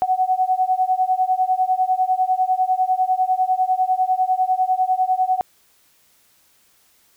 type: beating tone pair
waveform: sine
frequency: 740 / 750 Hz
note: F#5 / F#5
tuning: 0 / +23 cents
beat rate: 10 Hz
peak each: -19 dBFS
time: 0.02-5.41 s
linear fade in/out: 0 ms
effects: white hiss -58 dBFS RMS until 7.16 s